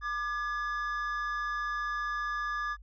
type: tone pair together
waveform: triangle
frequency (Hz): 1195 / 1690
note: D6 / G#6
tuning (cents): +30 / +30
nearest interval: tritone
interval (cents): 600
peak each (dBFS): -31 / -33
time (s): 0.01-2.77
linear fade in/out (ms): 50
effects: added 50 Hz sine -48 dBFS peak until 2.82 s + resampled to 16000 Hz